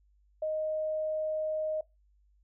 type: tone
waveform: sine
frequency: 622.3 Hz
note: D#5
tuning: in tune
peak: -29 dBFS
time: 0.42-1.81 s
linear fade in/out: 5 ms
effects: noise-tail reverb RT60 0.2 s tail -21 dB re dry + added 50 Hz sine -63 dBFS peak until 2.43 s